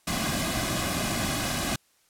pink noise with comb filter, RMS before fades -28 dBFS, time 0.07-1.76 s, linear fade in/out 5 ms, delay 2.2 ms, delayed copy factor -0.7, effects white hiss -65 dBFS RMS until 2.09 s + low-pass 12000 Hz 12 dB/octave

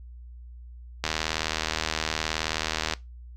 click train, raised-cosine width 0.2 ms, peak -8 dBFS, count 151, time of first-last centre 1.04-2.936 s, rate 79.1 Hz, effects noise-tail reverb RT60 0.2 s tail -20 dB re dry + added 60 Hz sine -41 dBFS peak until 3.36 s

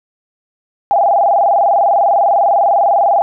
sine tone with vibrato, 740 Hz, F#5, in tune, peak -8 dBFS, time 0.91-3.22 s, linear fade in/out 0 ms, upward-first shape square, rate 20 Hz, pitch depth 150 cents each way, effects none

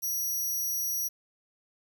10% pulse tone, 5790 Hz, F#8, 38 cents flat, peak -23 dBFS, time 0.02-1.09 s, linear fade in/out 20 ms, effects 10-bit

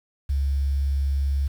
sine tone with quantisation, 69.3 Hz, C#2, in tune, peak -20 dBFS, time 0.29-1.48 s, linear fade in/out 10 ms, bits 8, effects none

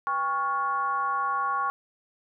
sine tone with frequency modulation, 1108.7 Hz, C#6, in tune, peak -24 dBFS, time 0.07-1.7 s, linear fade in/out 0 ms, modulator 307 Hz, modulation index 0.8, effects none

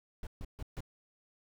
brown noise bursts, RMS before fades -40 dBFS, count 4, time 0.23-0.806 s, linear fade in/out 2 ms, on 39 ms, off 140 ms, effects none

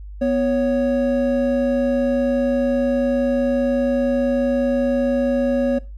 triangle tone pair together, 247 / 554.4 Hz, B3 / C#5, 0 / 0 cents, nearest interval octave + major second, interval 1400 cents, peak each -17 dBFS, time 0.21-5.79 s, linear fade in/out 10 ms, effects noise-tail reverb RT60 0.3 s tail -20 dB re dry + added 50 Hz sine -32 dBFS peak until 5.97 s

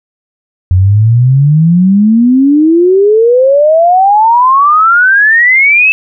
sine exponential sweep, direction up, 88.7 to 2645 Hz, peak -3 dBFS, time 0.71-5.92 s, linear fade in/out 0 ms, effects none

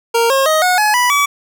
25% pulse tone with pitch steps, 464.1 / 539.3 / 626.7 / 728.3 / 846.3 / 983.4 / 1142.7 Hz, A#4 / C#5 / D#5 / F#5 / G#5 / B5 / D6, -8 / -48 / +12 / -28 / +32 / -8 / -48 cents, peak -7 dBFS, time 0.14-1.26 s, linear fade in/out 10 ms, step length 160 ms, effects none

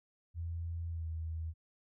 sine tone with pitch glide, 84 to 80.9 Hz, E2 to E2, +33 to -32 cents, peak -36 dBFS, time 0.34-1.54 s, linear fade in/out 50 ms, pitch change -65 cents, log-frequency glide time 0.89-1.07 s, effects none

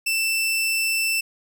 sawtooth tone, 2665 Hz, E7, 18 cents sharp, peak -17 dBFS, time 0.06-1.21 s, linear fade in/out 10 ms, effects none

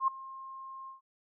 sine tone with ADSR envelope, 1065 Hz, C6, 30 cents sharp, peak -22 dBFS, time 0-1.01 s, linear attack 77 ms, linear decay 7 ms, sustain -20 dB, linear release 130 ms, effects none

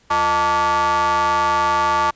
square ring-modulated tone, 134.4 Hz, C3, 47 cents sharp, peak -13 dBFS, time 0.1-2.11 s, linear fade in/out 10 ms, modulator 1020 Hz, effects pink hiss -56 dBFS RMS until 2.15 s + resampled to 16000 Hz

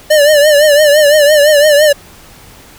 square tone with vibrato, 594 Hz, D5, 20 cents sharp, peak -5 dBFS, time 0.1-1.93 s, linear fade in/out 10 ms, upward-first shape triangle, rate 5.9 Hz, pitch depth 91 cents each way, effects pink hiss -38 dBFS RMS until 2.78 s

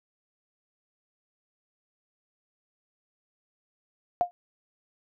sine tone with exponential decay, 707 Hz, F5, 21 cents sharp, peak -16 dBFS, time 4.21-4.31 s, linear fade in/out 0 ms, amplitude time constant 21 ms, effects none

